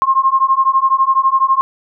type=beating tone pair; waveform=sine; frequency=1062 / 1074 Hz; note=C6 / C6; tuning=+25 / +45 cents; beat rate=12 Hz; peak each=-13 dBFS; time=0.02-1.61 s; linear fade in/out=0 ms; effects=none